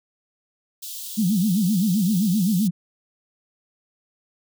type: high-pass noise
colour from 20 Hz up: white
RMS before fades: -34 dBFS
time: 0.82-2.68 s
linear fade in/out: 10 ms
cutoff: 3100 Hz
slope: 48 dB/octave
type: tone with vibrato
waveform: sine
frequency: 196 Hz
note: G3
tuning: in tune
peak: -17 dBFS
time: 1.17-2.71 s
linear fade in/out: 20 ms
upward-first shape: sine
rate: 7.7 Hz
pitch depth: 230 cents each way
effects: none